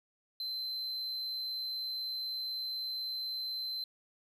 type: tone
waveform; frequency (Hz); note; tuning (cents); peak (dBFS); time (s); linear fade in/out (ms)
triangle; 4082; C8; -44; -34; 0.4-3.84; 2
effects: none